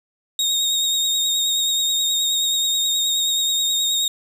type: tone with vibrato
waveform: 30% pulse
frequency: 3729 Hz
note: A#7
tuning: in tune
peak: -15 dBFS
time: 0.39-4.08 s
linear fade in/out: 2 ms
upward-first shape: sine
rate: 9.4 Hz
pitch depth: 29 cents each way
effects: none